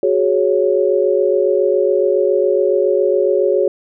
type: chord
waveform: sine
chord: F# suspended second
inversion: none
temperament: equal with one note detuned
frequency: 370 / 417.2 / 554.4 Hz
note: F#4 / G#4 / C#5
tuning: 0 / +8 / 0 cents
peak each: -16 dBFS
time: 0.03-3.68 s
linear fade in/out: 2 ms
effects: none